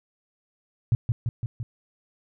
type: tone with echo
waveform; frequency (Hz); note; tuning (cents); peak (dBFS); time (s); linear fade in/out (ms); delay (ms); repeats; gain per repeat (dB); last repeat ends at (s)
sine; 116.54; A#2; 0; -16; 0.92-0.95; 0; 170; 4; -3; 1.63
effects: none